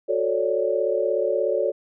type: chord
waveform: sine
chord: D major seventh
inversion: first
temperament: just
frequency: 367.1 / 440.5 / 550.6 / 587.3 Hz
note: F#4 / A4 / C#5 / D5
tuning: -14 / +2 / -12 / 0 cents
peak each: -27 / -25 / -24 / -26 dBFS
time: 0.08-1.72 s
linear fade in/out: 20 ms
effects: none